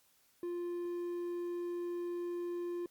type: tone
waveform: triangle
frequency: 349.2 Hz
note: F4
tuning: in tune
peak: -34 dBFS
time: 0.43-2.86 s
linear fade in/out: 2 ms
effects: white hiss -70 dBFS RMS until 2.9 s + Opus 48 kbps